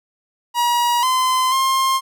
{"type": "tone with pitch steps", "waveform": "45% pulse", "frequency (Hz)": [958, 1029, 1061], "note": ["A#5", "C6", "C6"], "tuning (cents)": [47, -29, 24], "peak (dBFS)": -15, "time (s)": [0.54, 2.01], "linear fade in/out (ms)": 50, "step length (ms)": 490, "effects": []}